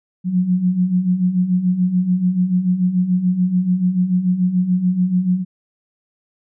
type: beating tone pair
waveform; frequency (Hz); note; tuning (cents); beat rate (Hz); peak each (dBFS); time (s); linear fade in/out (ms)
sine; 176.9 / 183.8; F3 / F#3; +23 / -11; 6.9; -21 / -15; 0.24-5.45; 50
effects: none